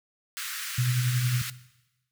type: high-pass noise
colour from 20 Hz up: pink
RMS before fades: -35 dBFS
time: 0.37-1.5 s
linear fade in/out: 0 ms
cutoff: 1300 Hz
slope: 48 dB/octave
type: tone with tremolo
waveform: sine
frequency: 124.3 Hz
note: B2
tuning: 12 cents sharp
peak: -21 dBFS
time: 0.78-1.42 s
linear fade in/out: 5 ms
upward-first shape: sine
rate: 11 Hz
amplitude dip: 40%
effects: noise-tail reverb RT60 1.0 s tail -17 dB re dry